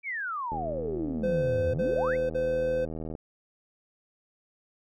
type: exponential two-way sweep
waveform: sine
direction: down then up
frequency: 2361 to 83.9 to 2361 Hz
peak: -30 dBFS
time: 0.03-2.17 s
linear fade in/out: 50 ms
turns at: 1.69 s
type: click train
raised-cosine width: 2 ms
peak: -24 dBFS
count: 211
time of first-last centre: 0.52-3.152 s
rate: 79.8 Hz
type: tone bursts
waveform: triangle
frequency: 513 Hz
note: C5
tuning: 34 cents flat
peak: -23 dBFS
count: 3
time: 1.23-2.854 s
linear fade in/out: 10 ms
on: 510 ms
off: 47 ms
effects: none